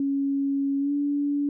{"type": "tone with pitch glide", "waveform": "sine", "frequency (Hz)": [277.2, 287], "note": ["C#4", "D4"], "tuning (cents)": [0, -40], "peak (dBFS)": -22, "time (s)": [0, 1.49], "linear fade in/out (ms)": 2, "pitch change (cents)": 60, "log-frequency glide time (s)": [0.79, 0.92], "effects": []}